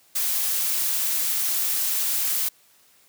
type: noise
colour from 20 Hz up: blue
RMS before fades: -24 dBFS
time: 0.15-2.49 s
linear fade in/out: 10 ms
effects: white hiss -58 dBFS RMS until 3.08 s + high-pass 100 Hz 12 dB/octave